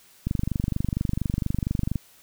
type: click train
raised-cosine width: 5 ms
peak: -12 dBFS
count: 42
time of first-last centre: 0.27-1.957 s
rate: 24.3 Hz
effects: white hiss -55 dBFS RMS until 2.22 s